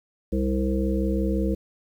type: harmonic tone with a mistuned harmonic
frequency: 65.7 Hz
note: C2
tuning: 8 cents sharp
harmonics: 1 / 3 / 5 / 7 / 8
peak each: -25 / -26 / -28 / -31 / -33 dBFS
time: 0.32-1.55 s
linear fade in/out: 10 ms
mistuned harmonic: 5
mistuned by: -23 cents
effects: 9-bit